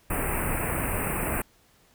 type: band-stop noise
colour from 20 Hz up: pink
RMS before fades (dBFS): -28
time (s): 0.1-1.42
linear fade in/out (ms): 5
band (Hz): 2700 to 8200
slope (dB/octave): 96
effects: pink hiss -61 dBFS RMS until 1.94 s